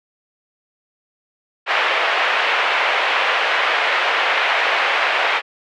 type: band-pass noise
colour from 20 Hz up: white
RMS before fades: -18 dBFS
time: 1.66-5.42 s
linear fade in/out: 50 ms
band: 510 to 2700 Hz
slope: 24 dB/octave
effects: none